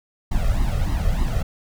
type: noise with flanger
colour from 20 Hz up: brown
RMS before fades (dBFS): -20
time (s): 0.31-1.43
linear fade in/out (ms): 10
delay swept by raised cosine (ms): 1 to 1.59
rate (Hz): 3.3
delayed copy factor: +0.8
effects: none